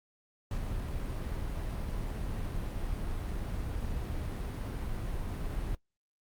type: noise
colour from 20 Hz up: brown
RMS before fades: -35 dBFS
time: 0.51-5.75 s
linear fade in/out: 2 ms
effects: noise-tail reverb RT60 0.1 s tail -18 dB re dry + Opus 48 kbps